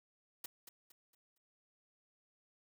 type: noise with echo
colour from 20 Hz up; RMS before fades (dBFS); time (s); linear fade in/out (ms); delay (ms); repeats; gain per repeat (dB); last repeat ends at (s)
white; -44; 0.44-0.46; 5; 230; 4; -9; 1.38
effects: none